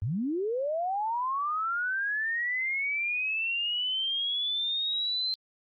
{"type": "linear sweep", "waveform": "sine", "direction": "up", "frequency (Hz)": [88.1, 4122], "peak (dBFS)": -27, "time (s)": [0.02, 5.34], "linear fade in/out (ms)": 0, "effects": ["Opus 32 kbps"]}